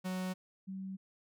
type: tone pair in turn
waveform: 45% pulse / sine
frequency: 185 / 191.19 Hz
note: F#3 / G3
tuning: 0 / -43 cents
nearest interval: minor second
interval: 57 cents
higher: second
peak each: -35 / -39 dBFS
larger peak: first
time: 0.04-0.34 / 0.67-0.97 s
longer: neither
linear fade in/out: 20 ms
effects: none